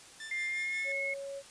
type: tone with tremolo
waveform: sawtooth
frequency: 1773 Hz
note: A6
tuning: 13 cents sharp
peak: -37 dBFS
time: 0.2-0.92 s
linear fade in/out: 2 ms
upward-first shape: sine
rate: 5.6 Hz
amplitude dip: 60%
type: tone with pitch glide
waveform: sine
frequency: 2100 to 2177 Hz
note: C7 to C#7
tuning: +6 to -32 cents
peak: -32 dBFS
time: 0.31-1.14 s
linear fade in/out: 5 ms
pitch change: +62 cents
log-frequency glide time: 0.43-0.85 s
type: tone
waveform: sine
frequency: 554.4 Hz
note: C#5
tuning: in tune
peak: -38 dBFS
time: 0.84-1.43 s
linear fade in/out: 50 ms
effects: white hiss -53 dBFS RMS until 1.5 s + resampled to 22050 Hz